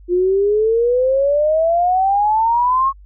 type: exponential sweep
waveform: sine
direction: up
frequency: 349.2 to 1099 Hz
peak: -12 dBFS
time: 0.08-2.93 s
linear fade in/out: 50 ms
effects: added 49 Hz sine -39 dBFS peak until 3.05 s